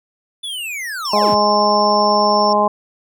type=linear sweep; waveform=square; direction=down; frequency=3520 to 65.8 Hz; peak=-24 dBFS; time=0.43-1.35 s; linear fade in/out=10 ms
type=tone; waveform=sine; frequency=5410 Hz; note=E8; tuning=44 cents sharp; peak=-21 dBFS; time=1.05-2.53 s; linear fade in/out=2 ms
type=harmonic tone; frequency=208.1 Hz; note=G#3; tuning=4 cents sharp; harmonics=1 / 2 / 3 / 4 / 5; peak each=-22 / -22 / -17 / -17 / -16 dBFS; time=1.13-2.68 s; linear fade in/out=5 ms
effects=none